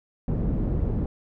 pink low-pass noise, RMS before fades -25 dBFS, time 0.28-1.06 s, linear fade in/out 2 ms, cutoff 300 Hz, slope 12 dB/octave, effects none

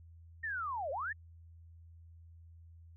sine linear two-way sweep, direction down then up, 1864.7 to 513 to 1864.7 Hz, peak -35 dBFS, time 0.43-1.13 s, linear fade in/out 10 ms, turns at 0.91 s, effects added 83 Hz sine -53 dBFS peak until 2.96 s

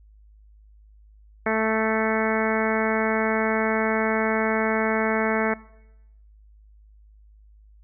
harmonic tone, 220 Hz, A3, in tune, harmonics 1 / 2 / 3 / 4 / 5 / 6 / 7 / 8 / 9 / 10, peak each -27 / -26 / -27 / -30 / -34 / -32 / -32 / -31 / -34 / -31 dBFS, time 1.46-5.54 s, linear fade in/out 5 ms, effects noise-tail reverb RT60 0.9 s tail -22 dB re dry + added 52 Hz sine -49 dBFS peak until 7.83 s

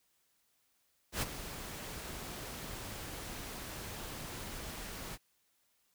pink noise with ADSR envelope, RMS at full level -32 dBFS, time 1.12-5.18 s, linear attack 100 ms, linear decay 25 ms, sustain -12 dB, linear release 40 ms, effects white hiss -75 dBFS RMS until 5.94 s

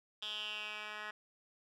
10% pulse tone with band-pass filter sweep, 211.6 Hz, G#3, 33 cents sharp, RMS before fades -43 dBFS, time 0.22-1.11 s, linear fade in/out 5 ms, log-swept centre 3400 to 1900 Hz, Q 5.8, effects none

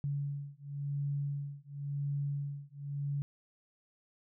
sine beating tone pair, 141.7 / 142.64 Hz, C#3 / C#3, +38 / +50 cents, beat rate 0.94 Hz, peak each -37 / -37 dBFS, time 0.04-3.22 s, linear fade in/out 0 ms, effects none

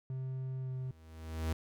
triangle tone with pitch glide, 130.81 to 129.46 Hz, C3 to C3, 0 to -18 cents, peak -34 dBFS, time 0.1-0.91 s, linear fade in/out 2 ms, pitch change -18 cents, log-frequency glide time 0.6-0.71 s
45% pulse tone with exponential growth, 80.1 Hz, E2, 49 cents flat, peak -30 dBFS, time 0.7-1.53 s, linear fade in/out 5 ms, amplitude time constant 180 ms
effects none

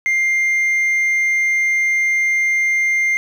sine tone, 2100 Hz, C7, 6 cents sharp, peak -11 dBFS, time 0.06-3.17 s, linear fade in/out 0 ms, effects tanh soft clip ceiling -13 dBFS + 7-bit

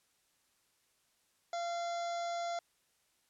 harmonic tone with a mistuned harmonic, 687 Hz, F5, 29 cents flat, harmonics 1 / 2 / 3 / 5 / 6 / 7 / 8 / 9 / 10, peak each -35 / -46 / -50 / -52 / -54 / -56 / -57 / -59 / -54 dBFS, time 1.53-2.59 s, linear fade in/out 2 ms, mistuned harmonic 3, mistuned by +16 cents, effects white hiss -74 dBFS RMS until 3.29 s + low-pass 11000 Hz 12 dB/octave

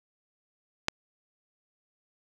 click, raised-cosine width 0.2 ms, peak -7 dBFS, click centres 0.884 s, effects none

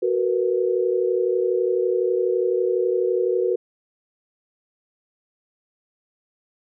sine tone cluster, 371.2 / 456.7 / 488.7 Hz, F#4 / A#4 / B4, +6 / -36 / -18 cents, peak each -21 / -25 / -23 dBFS, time 0.02-3.56 s, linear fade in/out 10 ms, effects none

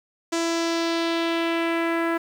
sawtooth tone with low-pass filter sweep, 333.4 Hz, E4, 20 cents sharp, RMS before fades -24 dBFS, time 0.32-2.18 s, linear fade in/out 10 ms, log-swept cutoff 7300 to 1700 Hz, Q 1.9, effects 8-bit

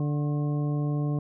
harmonic tone with a mistuned harmonic, 146.83 Hz, D3, in tune, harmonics 1 / 2 / 3 / 4 / 5 / 7, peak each -25 / -32 / -39 / -42 / -44 / -46 dBFS, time 0-1.19 s, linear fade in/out 2 ms, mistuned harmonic 7, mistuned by +74 cents, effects none

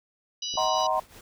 harmonic tone, 981 Hz, B5, 12 cents flat, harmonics 3 / 4 / 5 / 6, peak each -34 / -35 / -36 / -37 dBFS, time 0.42-0.87 s, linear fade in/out 5 ms
clicks, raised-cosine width 2 ms, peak -32 dBFS, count 2, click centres 0.54 / 0.555 s
sine chord, C half-diminished seventh, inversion first, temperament just, 627.9 / 753.5 / 941.9 / 1046.5 Hz, Eb5 / Gb5 / Bb5 / C6, +16 / +31 / +18 / 0 cents, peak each -28 dBFS, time 0.57-1 s, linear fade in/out 5 ms
pink noise with tremolo, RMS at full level -47 dBFS, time 0.58-1.21 s, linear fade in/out 2 ms, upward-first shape triangle, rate 5.5 Hz, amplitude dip 80%
effects none

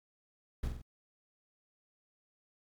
brown noise with echo, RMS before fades -33 dBFS, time 0.63-0.68 s, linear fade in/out 5 ms, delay 46 ms, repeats 3, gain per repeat -5 dB, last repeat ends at 0.818 s, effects MP3 96 kbps

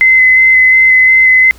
sine tone with vibrato, 2046 Hz, C7, 39 cents flat, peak -3 dBFS, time 0.01-1.51 s, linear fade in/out 0 ms, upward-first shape square, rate 2.8 Hz, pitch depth 10 cents each way, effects added 60 Hz sine -37 dBFS peak until 1.58 s + pink hiss -41 dBFS RMS until 1.58 s

